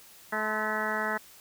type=harmonic tone with a mistuned harmonic; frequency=215.8 Hz; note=A3; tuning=33 cents flat; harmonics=1 / 2 / 3 / 4 / 5 / 6 / 7 / 8 / 9; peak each=-38 / -38 / -36 / -36 / -38 / -36 / -35 / -35 / -36 dBFS; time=0.32-1.18 s; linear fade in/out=10 ms; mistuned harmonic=5; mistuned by=-58 cents; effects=white hiss -53 dBFS RMS until 1.4 s